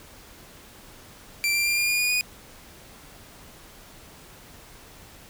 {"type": "tone with pitch steps", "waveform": "sawtooth", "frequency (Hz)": [2351, 2370, 2389, 2409, 2428, 2448, 2468], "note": ["D7", "D7", "D7", "D7", "D#7", "D#7", "D#7"], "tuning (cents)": [1, 15, 29, 43, -43, -29, -15], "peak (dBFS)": -18, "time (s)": [1.44, 2.21], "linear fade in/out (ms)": 0, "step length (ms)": 110, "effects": ["pink hiss -48 dBFS RMS until 5.29 s"]}